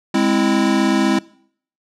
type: chord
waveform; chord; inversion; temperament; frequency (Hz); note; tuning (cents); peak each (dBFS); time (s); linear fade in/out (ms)
square; Ab augmented; none; equal with one note detuned; 205.5 / 261.6 / 329.6; Ab3 / C4 / E4; -18 / 0 / 0; -19; 0.14-1.19; 5
effects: noise-tail reverb RT60 0.6 s tail -22 dB re dry + low-pass 7000 Hz 12 dB/octave